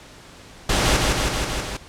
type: noise with echo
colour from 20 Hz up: pink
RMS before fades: -19 dBFS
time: 0.69-0.97 s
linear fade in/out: 5 ms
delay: 160 ms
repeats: 5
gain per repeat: -2 dB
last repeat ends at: 1.77 s
effects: pink hiss -44 dBFS RMS until 1.88 s + low-pass 8000 Hz 12 dB/octave